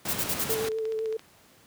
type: noise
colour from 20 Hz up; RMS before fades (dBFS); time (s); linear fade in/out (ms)
pink; -33; 0.05-0.69; 5
type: noise bursts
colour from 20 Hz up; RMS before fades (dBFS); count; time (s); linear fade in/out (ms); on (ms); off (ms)
blue; -28; 5; 0.08-0.549; 10; 57; 46
type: tone with vibrato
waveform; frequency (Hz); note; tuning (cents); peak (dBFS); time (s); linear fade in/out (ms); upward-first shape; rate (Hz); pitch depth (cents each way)
sine; 441.7; A4; +7; -27; 0.49-1.17; 5; triangle; 7.8; 24
type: click train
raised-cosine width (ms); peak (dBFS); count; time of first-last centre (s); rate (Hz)
0.2; -27; 9; 0.65-1.194; 14.7
effects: pink hiss -57 dBFS RMS until 1.66 s + high-pass 100 Hz 12 dB/octave